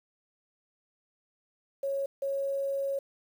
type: tone bursts at uneven times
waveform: sine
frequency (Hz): 551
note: C#5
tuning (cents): -11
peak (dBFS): -28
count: 2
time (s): 1.83-2.06 / 2.22-2.99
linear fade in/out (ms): 5
effects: 9-bit